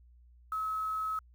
sine tone with quantisation, 1287 Hz, E6, 42 cents flat, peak -31 dBFS, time 0.52-1.19 s, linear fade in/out 2 ms, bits 9, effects added 60 Hz sine -56 dBFS peak until 1.34 s

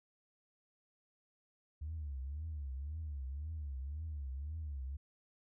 sine tone with vibrato, 72.6 Hz, D2, 19 cents flat, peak -38 dBFS, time 1.81-4.97 s, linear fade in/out 10 ms, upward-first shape triangle, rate 1.9 Hz, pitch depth 210 cents each way, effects tanh soft clip ceiling -35 dBFS

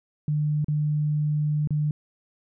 sine tone with dropouts, 150 Hz, D3, 37 cents sharp, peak -21 dBFS, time 0.28-1.91 s, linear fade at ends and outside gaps 2 ms, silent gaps 0.645-0.683 / 1.674-1.706 s, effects none

